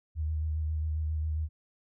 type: tone with vibrato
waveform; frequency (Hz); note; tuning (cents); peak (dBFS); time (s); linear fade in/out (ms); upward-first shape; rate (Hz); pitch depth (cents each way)
sine; 77.78; D#2; 0; -28; 0.15-1.49; 50; square; 7.4; 21
effects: none